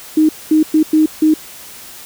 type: tone bursts at uneven times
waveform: sine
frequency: 311.1 Hz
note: D#4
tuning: in tune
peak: -7 dBFS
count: 5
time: 0.17-0.29 / 0.51-0.63 / 0.74-0.83 / 0.93-1.06 / 1.22-1.34 s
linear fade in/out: 5 ms
effects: white hiss -35 dBFS RMS until 2.05 s